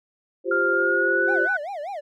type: chord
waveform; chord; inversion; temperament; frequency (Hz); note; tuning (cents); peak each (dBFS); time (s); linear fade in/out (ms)
sine; F suspended second; none; equal; 349.2 / 392 / 523.3; F4 / G4 / C5; 0 / 0 / 0; -26; 0.44-1.48; 50
type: tone with pitch glide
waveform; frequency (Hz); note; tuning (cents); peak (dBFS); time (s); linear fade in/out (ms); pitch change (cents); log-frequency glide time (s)
sine; 1400 to 1491.8; F6 to F#6; +4 to +14; -20; 0.51-1.57; 5; +110; 0.72-1.28
type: tone with vibrato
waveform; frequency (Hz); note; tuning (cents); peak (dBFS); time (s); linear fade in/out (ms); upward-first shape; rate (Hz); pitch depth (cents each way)
triangle; 685; F5; -34; -27; 1.27-2.01; 20; sine; 5.1; 300
effects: none